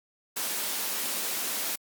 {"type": "high-pass noise", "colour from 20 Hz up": "white", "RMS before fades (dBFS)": -31, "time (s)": [0.36, 1.76], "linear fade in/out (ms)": 10, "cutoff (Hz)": 180, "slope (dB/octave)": 48, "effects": ["Opus 48 kbps"]}